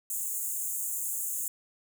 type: high-pass noise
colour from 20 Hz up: pink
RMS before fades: -33 dBFS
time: 0.1-1.48 s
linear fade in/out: 2 ms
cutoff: 6700 Hz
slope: 96 dB/octave
effects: none